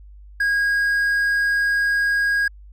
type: tone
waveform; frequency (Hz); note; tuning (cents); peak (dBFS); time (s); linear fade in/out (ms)
triangle; 1638; G#6; -24; -15; 0.4-2.48; 5
effects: added 50 Hz sine -40 dBFS peak until 2.72 s